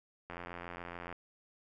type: click train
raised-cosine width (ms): 0.5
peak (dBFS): -28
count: 73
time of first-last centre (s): 0.3-1.127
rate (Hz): 87.1
effects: none